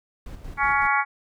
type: noise with tremolo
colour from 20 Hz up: brown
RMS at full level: -37 dBFS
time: 0.26-0.87 s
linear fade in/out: 2 ms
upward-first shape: square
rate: 5.4 Hz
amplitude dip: 50%
type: harmonic tone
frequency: 279.9 Hz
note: C#4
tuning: 17 cents sharp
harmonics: 3 / 4 / 5 / 6 / 7 / 8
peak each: -24 / -24 / -25 / -29 / -27 / -27 dBFS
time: 0.57-1.05 s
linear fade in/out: 50 ms
effects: none